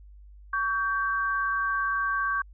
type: tone pair together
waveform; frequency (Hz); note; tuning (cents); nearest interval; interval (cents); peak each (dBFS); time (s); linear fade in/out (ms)
sine; 1129.5 / 1568; C#6 / G6; +32 / 0; tritone; 568; -27; 0.53-2.42; 5
effects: added 50 Hz sine -46 dBFS peak until 2.53 s